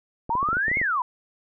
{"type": "clicks", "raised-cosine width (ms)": 2, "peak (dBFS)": -20, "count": 10, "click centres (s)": [0.294, 0.353, 0.429, 0.488, 0.53, 0.569, 0.682, 0.715, 0.771, 0.815]}
{"type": "exponential two-way sweep", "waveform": "sine", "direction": "up then down", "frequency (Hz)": [885, 2214, 951], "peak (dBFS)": -21, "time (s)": [0.3, 1.02], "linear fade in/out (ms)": 2, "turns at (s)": 0.78}
{"effects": []}